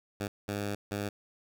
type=tone bursts at uneven times; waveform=10% pulse; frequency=101.9 Hz; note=G#2; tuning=32 cents flat; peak=-24 dBFS; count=3; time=0.2-0.28 / 0.48-0.75 / 0.91-1.09 s; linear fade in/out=5 ms; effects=none